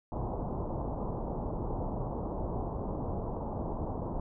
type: low-pass noise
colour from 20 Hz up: pink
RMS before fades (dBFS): -35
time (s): 0.12-4.2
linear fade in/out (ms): 2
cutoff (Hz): 1000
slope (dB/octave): 48
effects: none